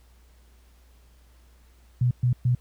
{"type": "tone bursts", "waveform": "sine", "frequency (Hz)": 123.47, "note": "B2", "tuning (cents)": 0, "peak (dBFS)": -18, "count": 3, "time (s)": [2.01, 2.55], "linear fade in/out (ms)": 5, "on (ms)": 100, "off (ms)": 120, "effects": ["added 60 Hz sine -53 dBFS peak until 2.6 s", "pink hiss -63 dBFS RMS until 2.6 s"]}